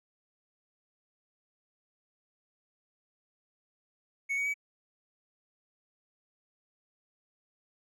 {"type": "tone with pitch steps", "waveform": "triangle", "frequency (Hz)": [2217, 2248, 2279], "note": ["C#7", "C#7", "C#7"], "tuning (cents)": [0, 24, 47], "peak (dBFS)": -27, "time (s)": [4.29, 4.542], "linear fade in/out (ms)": 20, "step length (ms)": 84, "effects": []}